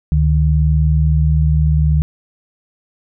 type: tone pair together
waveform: sine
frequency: 72.18 / 152.7 Hz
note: D2 / D#3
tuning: -29 / -32 cents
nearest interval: octave + minor second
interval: 1297 cents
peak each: -12 / -14 dBFS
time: 0.12-2.02 s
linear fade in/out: 0 ms
effects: none